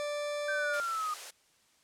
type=tone; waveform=40% pulse; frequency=587.3 Hz; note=D5; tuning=in tune; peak=-32 dBFS; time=0-0.8 s; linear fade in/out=0 ms
type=linear sweep; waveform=sine; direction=down; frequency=1568 to 1220 Hz; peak=-31 dBFS; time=0.48-1.14 s; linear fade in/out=5 ms
type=high-pass noise; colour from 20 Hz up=white; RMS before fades=-43 dBFS; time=0.73-1.31 s; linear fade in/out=10 ms; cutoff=450 Hz; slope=24 dB/octave
effects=white hiss -67 dBFS RMS until 1.83 s + low-pass 9000 Hz 12 dB/octave